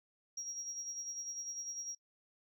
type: tone with tremolo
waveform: sine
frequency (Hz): 5650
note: F8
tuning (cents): +19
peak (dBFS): -37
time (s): 0.37-1.95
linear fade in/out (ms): 5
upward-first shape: sine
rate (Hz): 10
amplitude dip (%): 55
effects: noise-tail reverb RT60 0.1 s tail -24 dB re dry + tanh soft clip ceiling -35 dBFS